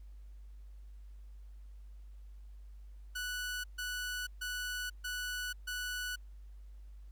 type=tone bursts; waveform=sawtooth; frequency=1480 Hz; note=F#6; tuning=in tune; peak=-33 dBFS; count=5; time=3.15-6.16 s; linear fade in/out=10 ms; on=490 ms; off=140 ms; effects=added 50 Hz sine -48 dBFS peak until 7.11 s + pink hiss -75 dBFS RMS until 7.11 s